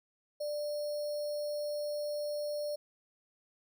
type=tone with sample-and-hold; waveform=sine; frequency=591 Hz; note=D5; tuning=11 cents sharp; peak=-33 dBFS; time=0.4-2.76 s; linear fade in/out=10 ms; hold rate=4900 Hz; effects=none